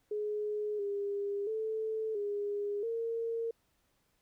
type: tone with pitch steps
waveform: sine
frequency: 420.3 / 403.3 / 439.1 / 409.1 / 458.8 Hz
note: G#4 / G4 / A4 / G#4 / A#4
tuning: +21 / +49 / -4 / -26 / -28 cents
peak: -32 dBFS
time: 0.11-3.51 s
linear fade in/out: 5 ms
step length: 680 ms
effects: pink hiss -75 dBFS RMS until 4.21 s